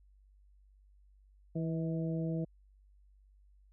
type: harmonic tone with a mistuned harmonic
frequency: 163.4 Hz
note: E3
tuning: 15 cents flat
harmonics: 1 / 2 / 3 / 4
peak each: -33 / -39 / -43 / -45 dBFS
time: 1.55-2.45 s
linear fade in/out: 10 ms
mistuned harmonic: 4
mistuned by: -30 cents
effects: added 49 Hz sine -60 dBFS peak until 3.72 s